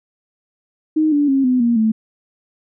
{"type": "tone with pitch steps", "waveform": "sine", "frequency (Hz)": [311.1, 290.3, 270.8, 252.7, 235.8, 220], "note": ["D#4", "D4", "C#4", "B3", "A#3", "A3"], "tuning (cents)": [0, -20, -40, 40, 20, 0], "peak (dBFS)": -12, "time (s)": [0.96, 1.92], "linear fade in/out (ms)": 10, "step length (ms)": 160, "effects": []}